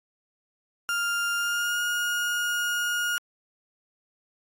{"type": "tone with pitch glide", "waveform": "35% pulse", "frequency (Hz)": [1400, 1431.9], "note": ["F6", "F6"], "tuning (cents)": [4, 43], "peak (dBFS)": -23, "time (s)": [0.89, 3.18], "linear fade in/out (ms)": 0, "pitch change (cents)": 39, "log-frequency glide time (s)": [1.36, 1.81], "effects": ["AAC 64 kbps"]}